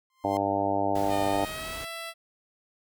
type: tone with exponential growth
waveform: sawtooth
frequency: 1046.5 Hz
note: C6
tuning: in tune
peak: -32 dBFS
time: 0.1-0.37 s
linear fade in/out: 1 ms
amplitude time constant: 58 ms
type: harmonic tone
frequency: 99.4 Hz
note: G2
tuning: 25 cents sharp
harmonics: 1 / 2 / 3 / 4 / 5 / 6 / 7 / 8 / 9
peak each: -38 / -39 / -31 / -36 / -36 / -31 / -30 / -31 / -33 dBFS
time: 0.24-1.45 s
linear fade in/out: 5 ms
type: noise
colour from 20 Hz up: pink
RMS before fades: -41 dBFS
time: 0.95-1.85 s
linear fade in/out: 5 ms
type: tone with pitch glide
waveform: 10% pulse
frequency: 610 to 665.2 Hz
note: D#5 to E5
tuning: -34 to +16 cents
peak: -27 dBFS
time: 1.08-2.14 s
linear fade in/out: 50 ms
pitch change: +150 cents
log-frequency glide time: 1.29-1.86 s
effects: none